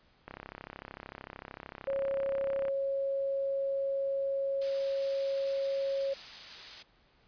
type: click train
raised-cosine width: 0.5 ms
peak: -27 dBFS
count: 81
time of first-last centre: 0.28-2.682 s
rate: 33.3 Hz
type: tone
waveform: sine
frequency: 548 Hz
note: C#5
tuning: 20 cents flat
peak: -29 dBFS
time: 1.87-6.14 s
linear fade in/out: 10 ms
type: noise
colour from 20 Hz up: blue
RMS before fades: -39 dBFS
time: 4.61-6.83 s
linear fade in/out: 10 ms
effects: pink hiss -66 dBFS RMS until 7.27 s + resampled to 11025 Hz